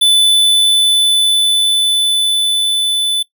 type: tone with level ramp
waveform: square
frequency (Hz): 3499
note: A7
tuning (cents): -10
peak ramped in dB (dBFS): -7 to -13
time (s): 0.01-3.23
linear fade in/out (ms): 10
effects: noise-tail reverb RT60 0.1 s tail -18 dB re dry